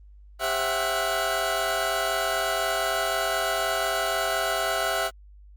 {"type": "tone cluster", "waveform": "25% pulse", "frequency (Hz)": [398.4, 532, 662, 751, 1458], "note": ["G4", "C5", "E5", "F#5", "F#6"], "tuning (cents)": [28, 29, 7, 26, -26], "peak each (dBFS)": [-31, -30, -23, -28, -28], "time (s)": [0.39, 5.11], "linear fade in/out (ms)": 50, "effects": ["added 50 Hz sine -46 dBFS peak until 5.56 s", "Opus 32 kbps"]}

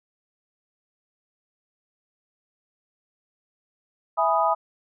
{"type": "chord", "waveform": "sine", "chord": "E major seventh", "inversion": "none", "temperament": "equal", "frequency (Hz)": [659.3, 830.6, 987.8, 1244.5], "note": ["E5", "G#5", "B5", "D#6"], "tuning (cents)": [0, 0, 0, 0], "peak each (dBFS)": -24, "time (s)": [4.17, 4.55], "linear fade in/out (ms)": 20, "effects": []}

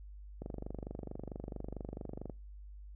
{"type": "click train", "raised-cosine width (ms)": 2, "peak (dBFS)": -28, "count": 47, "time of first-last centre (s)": [0.42, 2.298], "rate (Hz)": 24.5, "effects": ["noise-tail reverb RT60 0.3 s tail -25 dB re dry", "added 50 Hz sine -47 dBFS peak until 2.95 s"]}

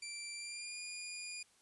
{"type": "tone with pitch glide", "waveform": "15% pulse", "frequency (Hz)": [2349, 2429], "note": ["D7", "D#7"], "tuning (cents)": [0, -42], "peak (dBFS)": -36, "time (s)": [0.02, 1.43], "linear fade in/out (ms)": 5, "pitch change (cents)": 58, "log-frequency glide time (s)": [0.35, 0.79], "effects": ["white hiss -69 dBFS RMS until 1.61 s", "resampled to 24000 Hz"]}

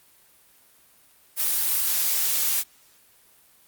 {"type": "noise", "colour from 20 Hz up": "blue", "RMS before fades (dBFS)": -23, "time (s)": [1.36, 2.64], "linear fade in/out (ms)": 50, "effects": ["white hiss -57 dBFS RMS until 3.67 s", "Opus 32 kbps"]}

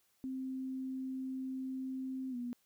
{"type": "tone with pitch glide", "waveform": "sine", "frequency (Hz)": [261.8, 242.9], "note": ["C4", "B3"], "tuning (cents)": [1, -29], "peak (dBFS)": -37, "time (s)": [0.24, 2.53], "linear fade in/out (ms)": 0, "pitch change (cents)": -130, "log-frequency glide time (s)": [2.3, 2.36], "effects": ["white hiss -74 dBFS RMS until 2.65 s"]}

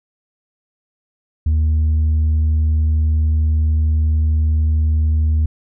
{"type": "tone with tanh clipping", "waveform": "sine", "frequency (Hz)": 77.78, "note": "D#2", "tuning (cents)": 0, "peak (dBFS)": -13, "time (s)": [1.46, 5.46], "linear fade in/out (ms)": 5, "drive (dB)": 2, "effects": []}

